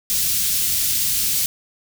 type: band-stop noise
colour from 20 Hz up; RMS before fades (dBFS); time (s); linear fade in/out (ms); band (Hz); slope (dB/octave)
white; -20; 0.1-1.46; 0; 150 to 3400; 12
effects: none